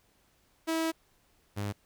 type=tone pair in turn; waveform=sawtooth; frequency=324.4 / 102.18 Hz; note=E4 / G#2; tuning=-28 / -28 cents; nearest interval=octave + minor sixth; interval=2000 cents; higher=first; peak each=-24 / -28 dBFS; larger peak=first; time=0.67-0.92 / 1.56-1.73 s; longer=first; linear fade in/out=20 ms; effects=pink hiss -68 dBFS RMS until 1.85 s